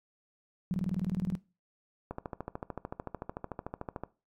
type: tone bursts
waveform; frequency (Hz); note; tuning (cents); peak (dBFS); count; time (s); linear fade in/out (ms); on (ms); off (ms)
sine; 180; F#3; -47; -27; 13; 0.71-1.352; 0; 30; 21
type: click train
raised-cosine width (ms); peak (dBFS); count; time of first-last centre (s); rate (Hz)
1; -22; 27; 2.11-4.036; 13.5
effects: noise-tail reverb RT60 0.3 s tail -19 dB re dry + MP3 64 kbps